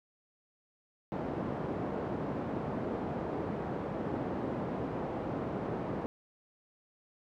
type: band-pass noise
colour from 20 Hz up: pink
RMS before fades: -36 dBFS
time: 1.12-6.06 s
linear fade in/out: 0 ms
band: 150 to 740 Hz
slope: 12 dB/octave
effects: none